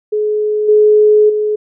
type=tone with level steps; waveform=sine; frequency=423.8 Hz; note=G#4; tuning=35 cents sharp; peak=-12 / -5 / -12 dBFS; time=0.12-1.56 s; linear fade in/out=10 ms; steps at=0.68 / 1.29 s; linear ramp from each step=10 ms; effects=none